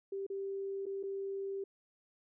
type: tone with dropouts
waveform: sine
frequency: 392 Hz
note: G4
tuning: in tune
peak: -36 dBFS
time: 0.12-1.64 s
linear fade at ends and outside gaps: 5 ms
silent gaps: 0.266-0.3 / 0.857-0.864 / 1.03-1.035 s
effects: none